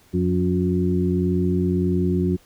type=harmonic tone with a mistuned harmonic; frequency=89.9 Hz; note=F#2; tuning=49 cents flat; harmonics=1 / 2 / 3 / 4; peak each=-24 / -21 / -26 / -24 dBFS; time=0.13-2.37 s; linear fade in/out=20 ms; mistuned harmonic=3; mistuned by=+52 cents; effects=pink hiss -55 dBFS RMS until 2.45 s